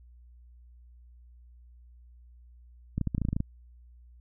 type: clicks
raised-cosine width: 5 ms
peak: -16 dBFS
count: 11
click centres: 2.98 / 3.013 / 3.073 / 3.148 / 3.181 / 3.217 / 3.251 / 3.287 / 3.33 / 3.365 / 3.404 s
effects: added 60 Hz sine -51 dBFS peak until 4.2 s